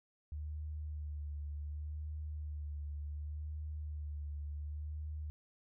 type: tone with vibrato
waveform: sine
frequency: 74.8 Hz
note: D2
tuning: 32 cents sharp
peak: -39 dBFS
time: 0.32-5.3 s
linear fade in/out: 0 ms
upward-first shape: sine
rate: 0.68 Hz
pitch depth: 33 cents each way
effects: none